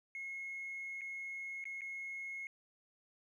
triangle tone with dropouts, 2167 Hz, C#7, 40 cents flat, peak -38 dBFS, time 0.15-2.47 s, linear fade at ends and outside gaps 1 ms, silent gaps 1.01-1.016 / 1.641-1.654 / 1.809-1.817 s, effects tanh soft clip ceiling -38 dBFS + resampled to 32000 Hz

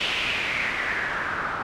white noise with low-pass filter sweep, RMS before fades -27 dBFS, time 0-1.63 s, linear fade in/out 10 ms, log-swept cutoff 3000 to 1300 Hz, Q 3.8, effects none

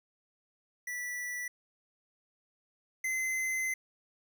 square tone pair in turn, 1962 / 2055 Hz, B6 / C7, -12 / -32 cents, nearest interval minor second, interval 80 cents, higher second, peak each -36 / -31 dBFS, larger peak second, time 0.87-1.48 / 3.04-3.74 s, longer second, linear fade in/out 5 ms, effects 11-bit

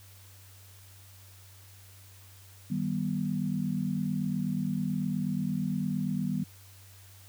sine chord, Eb augmented, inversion none, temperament just, 155.56 / 194.45 / 243.1 Hz, Eb3 / G3 / B3, 0 / -14 / -27 cents, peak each -33 / -31 / -33 dBFS, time 2.7-6.44 s, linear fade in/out 10 ms, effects added 96 Hz sine -52 dBFS peak until 7.28 s + white hiss -56 dBFS RMS until 7.28 s

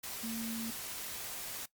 sine tone in noise, 226.9 Hz, A#3, 47 cents flat, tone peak -37 dBFS, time 0.23-0.71 s, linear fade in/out 10 ms, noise white, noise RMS -42 dBFS, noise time 0.03-1.66 s, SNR +2 dB, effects noise-tail reverb RT60 0.1 s tail -18 dB re dry + Opus 48 kbps

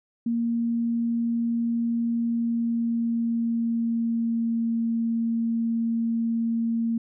sine tone with pitch glide, 233.1 to 229.6 Hz, A#3 to A#3, 0 to -26 cents, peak -22 dBFS, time 0.26-6.98 s, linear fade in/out 5 ms, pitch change -26 cents, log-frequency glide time 2.21-4.8 s, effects none

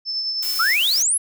sine tone with tremolo, 5274 Hz, E8, in tune, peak -20 dBFS, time 0.05-0.77 s, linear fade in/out 50 ms, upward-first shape triangle, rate 9.5 Hz, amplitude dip 40%
blue noise, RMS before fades -28 dBFS, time 0.42-1.03 s, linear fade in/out 10 ms
sine exponential sweep, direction up, 1244.5 to 11320 Hz, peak -16 dBFS, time 0.59-1.18 s, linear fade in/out 10 ms
effects none

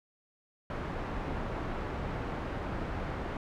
pink low-pass noise, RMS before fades -36 dBFS, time 0.7-3.37 s, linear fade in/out 2 ms, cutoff 1500 Hz, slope 12 dB/octave, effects none

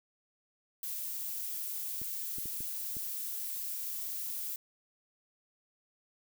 violet noise, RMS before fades -38 dBFS, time 0.83-4.56 s, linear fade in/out 2 ms
clicks, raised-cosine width 3 ms, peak -33 dBFS, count 5, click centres 2.017 / 2.384 / 2.457 / 2.606 / 2.968 s
effects none

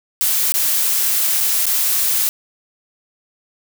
blue noise with dropouts, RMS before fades -17 dBFS, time 0.21-2.29 s, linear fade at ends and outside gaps 0 ms, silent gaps 0.521-0.54 / 1.404-1.408 / 1.656-1.666 s, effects none

